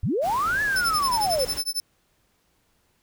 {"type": "linear two-way sweep", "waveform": "sine", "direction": "up then down", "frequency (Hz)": [60.9, 1742, 486.7], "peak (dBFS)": -21, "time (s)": [0.03, 1.45], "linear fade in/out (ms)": 5, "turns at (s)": 0.62}
{"type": "noise", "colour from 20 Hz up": "pink", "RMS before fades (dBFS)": -37, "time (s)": [0.21, 1.63], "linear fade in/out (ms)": 50}
{"type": "tone with tremolo", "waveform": "sawtooth", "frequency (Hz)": 5274, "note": "E8", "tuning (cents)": 0, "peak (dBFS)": -20, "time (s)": [0.76, 1.8], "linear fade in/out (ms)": 0, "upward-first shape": "sine", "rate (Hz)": 11, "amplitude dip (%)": 100}
{"effects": ["pink hiss -67 dBFS RMS until 3.02 s"]}